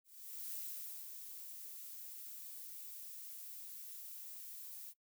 violet noise with ADSR envelope, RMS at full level -44 dBFS, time 0.04-4.94 s, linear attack 490 ms, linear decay 530 ms, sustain -6 dB, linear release 50 ms, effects noise-tail reverb RT60 0.1 s tail -19 dB re dry

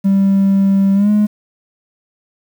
triangle tone with pitch glide, 195.6 to 209.6 Hz, G3 to G#3, -4 to +16 cents, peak -6 dBFS, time 0.04-1.27 s, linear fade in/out 20 ms, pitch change +120 cents, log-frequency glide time 0.94-1.1 s, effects tanh soft clip ceiling -4 dBFS + 7-bit

